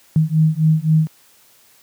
sine beating tone pair, 155.56 / 159.36 Hz, D#3 / D#3, 0 / +42 cents, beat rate 3.8 Hz, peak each -15 dBFS, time 0.16-1.07 s, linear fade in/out 0 ms, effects white hiss -52 dBFS RMS until 1.82 s + high-pass 80 Hz 12 dB/octave

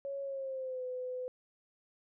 sine tone with pitch glide, 554 to 505.1 Hz, C#5 to B4, -1 to +39 cents, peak -36 dBFS, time 0.05-1.28 s, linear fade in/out 0 ms, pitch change -160 cents, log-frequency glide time 0.22-0.84 s, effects none

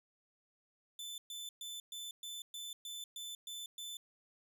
sawtooth tone bursts, 3520 Hz, A7, in tune, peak -40 dBFS, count 10, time 0.99-3.97 s, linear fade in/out 2 ms, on 190 ms, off 120 ms, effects none

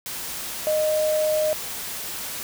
sine tone in noise, 617 Hz, D#5, 15 cents flat, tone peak -19 dBFS, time 0.67-1.53 s, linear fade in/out 0 ms, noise white, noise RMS -32 dBFS, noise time 0.06-2.43 s, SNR +10 dB, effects none

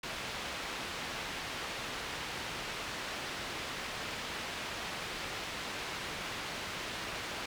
white low-pass noise, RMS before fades -40 dBFS, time 0.03-7.46 s, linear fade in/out 5 ms, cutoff 3200 Hz, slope 12 dB/octave, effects none

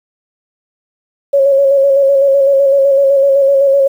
sine tone with vibrato, 551 Hz, C#5, 11 cents flat, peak -6 dBFS, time 1.33-3.88 s, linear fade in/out 10 ms, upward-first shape square, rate 7.9 Hz, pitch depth 28 cents each way, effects 7-bit

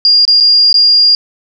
sine tone with dropouts, 4819 Hz, D8, 44 cents sharp, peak -4 dBFS, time 0.05-1.15 s, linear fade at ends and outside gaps 1 ms, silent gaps 0.252-0.278 / 0.402-0.407 / 0.728-0.742 s, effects none

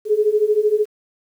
sine beating tone pair, 415.3 / 428.3 Hz, G#4 / A4, 0 / -47 cents, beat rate 13 Hz, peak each -18 / -16 dBFS, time 0.05-0.86 s, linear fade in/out 50 ms, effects 8-bit

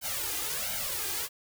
white noise with flanger, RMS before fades -33 dBFS, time 0.01-1.29 s, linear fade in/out 50 ms, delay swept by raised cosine 1.3 to 2.5 ms, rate 1.4 Hz, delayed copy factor +0.9, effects none

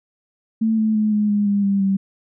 sine tone with pitch steps, 222.2 / 218 / 213.9 / 209.9 / 205.9 / 202 / 198.19 / 194.44 Hz, A3 / A3 / A3 / G#3 / G#3 / G#3 / G3 / G3, +17 / -16 / -49 / +19 / -15 / -48 / +19 / -14 cents, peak -15 dBFS, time 0.61-1.97 s, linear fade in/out 10 ms, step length 170 ms, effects none

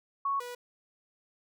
sine / sawtooth tone pair in turn, 1108.7 / 488.5 Hz, C#6 / B4, 0 / -19 cents, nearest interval octave + major second, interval 1419 cents, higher first, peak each -27 / -35 dBFS, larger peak first, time 0.25-0.4 / 0.4-0.55 s, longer neither, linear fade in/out 5 ms, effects none

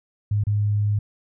sine tone with dropouts, 103.83 Hz, G#2, in tune, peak -18 dBFS, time 0.31-0.99 s, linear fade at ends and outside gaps 5 ms, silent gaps 0.438-0.468 s, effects none

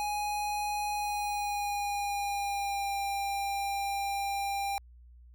square tone with pitch glide, 830.6 to 796.3 Hz, G#5 to G5, 0 to +27 cents, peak -31 dBFS, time 0-4.78 s, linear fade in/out 0 ms, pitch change -73 cents, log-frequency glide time 0.92-2.97 s, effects added 60 Hz sine -51 dBFS peak until 5.34 s

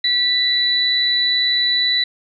sine tone pair together, 1966 / 3966 Hz, B6 / B7, -8 / +7 cents, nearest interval octave, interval 1215 cents, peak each -22 / -15 dBFS, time 0.04-2.04 s, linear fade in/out 5 ms, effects none

